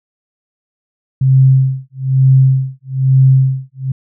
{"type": "tone with tremolo", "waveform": "sine", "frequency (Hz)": 132.5, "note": "C3", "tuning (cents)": 22, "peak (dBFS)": -4, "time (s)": [1.21, 3.92], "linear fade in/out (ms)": 5, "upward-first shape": "sine", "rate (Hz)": 1.1, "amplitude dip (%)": 100, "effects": []}